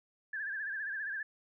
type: tone with vibrato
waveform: sine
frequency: 1661.2 Hz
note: G#6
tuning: in tune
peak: -35 dBFS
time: 0.33-1.23 s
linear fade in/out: 5 ms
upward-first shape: sine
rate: 15 Hz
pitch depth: 100 cents each way
effects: none